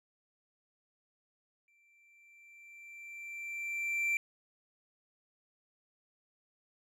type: tone with exponential growth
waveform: triangle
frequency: 2349 Hz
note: D7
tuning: in tune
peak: -26 dBFS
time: 1.68-4.17 s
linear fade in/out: 1 ms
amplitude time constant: 540 ms
effects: none